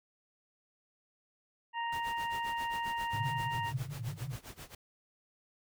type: harmonic tone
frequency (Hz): 932.3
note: A#5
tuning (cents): 0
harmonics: 1 / 2 / 3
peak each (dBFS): -34 / -40 / -44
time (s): 1.73-3.73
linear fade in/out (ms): 50
type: noise with tremolo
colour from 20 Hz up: pink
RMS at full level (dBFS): -46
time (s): 1.92-4.75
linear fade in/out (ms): 5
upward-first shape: sine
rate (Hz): 7.5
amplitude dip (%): 90
type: band-pass noise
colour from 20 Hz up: pink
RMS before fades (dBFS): -39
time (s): 3.13-4.36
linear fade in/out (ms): 5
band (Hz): 110 to 150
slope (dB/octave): 96
effects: none